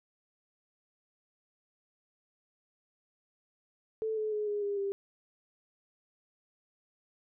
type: tone with pitch steps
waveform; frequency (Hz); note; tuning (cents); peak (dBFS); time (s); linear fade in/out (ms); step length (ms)
sine; 440 / 430.9 / 422.1 / 413.4 / 404.9 / 396.6; A4 / A4 / G#4 / G#4 / G#4 / G4; 0 / -36 / +28 / -8 / -44 / +20; -30; 4.02-4.92; 0; 150
effects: none